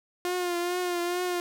sawtooth tone with vibrato, 354 Hz, F4, 23 cents sharp, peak -23 dBFS, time 0.25-1.4 s, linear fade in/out 0 ms, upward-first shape triangle, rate 2.3 Hz, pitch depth 45 cents each way, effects none

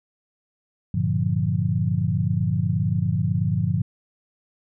sine chord, G minor seventh, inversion none, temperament equal with one note detuned, 98 / 116.14 / 146.83 / 174.61 Hz, G2 / Bb2 / D3 / F3, 0 / -6 / 0 / 0 cents, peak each -25 dBFS, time 0.94-3.82 s, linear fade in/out 5 ms, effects none

